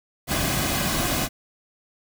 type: noise with comb filter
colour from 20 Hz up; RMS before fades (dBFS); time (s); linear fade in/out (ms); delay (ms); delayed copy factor
pink; -24; 0.27-1.29; 50; 2.2; -0.55
effects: none